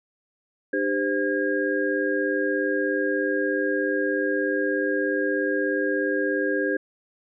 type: tone cluster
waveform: sine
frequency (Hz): 300 / 396.8 / 517 / 1628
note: D4 / G4 / C5 / G#6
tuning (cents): +37 / +21 / -21 / -35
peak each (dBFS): -27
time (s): 0.73-6.77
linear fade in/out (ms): 5
effects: none